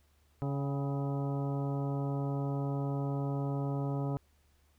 harmonic tone with a mistuned harmonic, 140 Hz, C#3, 18 cents sharp, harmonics 1 / 2 / 3 / 4 / 5 / 6 / 7 / 9, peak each -32 / -38 / -42 / -44 / -46 / -48 / -49 / -51 dBFS, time 0.42-4.17 s, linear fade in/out 0 ms, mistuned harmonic 6, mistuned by -65 cents, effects added 73 Hz sine -66 dBFS peak until 4.78 s + pink hiss -72 dBFS RMS until 4.78 s

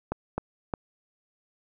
clicks, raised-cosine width 1 ms, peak -14 dBFS, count 3, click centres 0.12 / 0.38 / 0.738 s, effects none

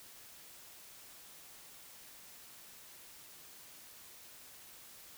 silence, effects white hiss -55 dBFS RMS until 5.17 s

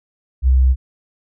sine tone, 64.6 Hz, C2, 21 cents flat, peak -9 dBFS, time 0.42-0.76 s, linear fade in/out 50 ms, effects none

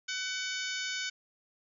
harmonic tone with a mistuned harmonic, 752 Hz, F#5, 28 cents sharp, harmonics 2 / 3 / 4 / 5 / 6 / 7 / 8 / 9, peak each -38 / -40 / -41 / -42 / -43 / -43 / -44 / -45 dBFS, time 0.08-1.1 s, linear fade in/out 10 ms, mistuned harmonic 5, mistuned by -51 cents, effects none

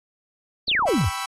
sine exponential sweep, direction down, 4728 to 68.4 Hz, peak -18 dBFS, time 0.67-1.1 s, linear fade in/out 20 ms
clicks, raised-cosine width 2 ms, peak -26 dBFS, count 11, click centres 0.681 / 0.715 / 0.751 / 0.793 / 0.824 / 0.855 / 0.889 / 0.94 / 0.981 / 1.012 / 1.043 s
sawtooth chord, C# half-diminished seventh, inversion second, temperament equal, 784 / 987.8 / 1108.7 / 1318.5 Hz, G5 / B5 / C#6 / E6, 0 / 0 / 0 / 0 cents, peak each -30 / -28 / -31 / -28 dBFS, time 0.87-1.26 s, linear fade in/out 10 ms
effects AAC 32 kbps

